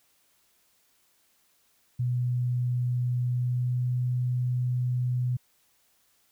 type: tone with pitch glide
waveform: sine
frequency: 123.47 to 124.54 Hz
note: B2 to B2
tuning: 0 to +15 cents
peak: -24 dBFS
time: 1.99-5.37 s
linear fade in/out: 10 ms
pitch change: +15 cents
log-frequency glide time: 3.28-3.89 s
effects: white hiss -67 dBFS RMS until 6.31 s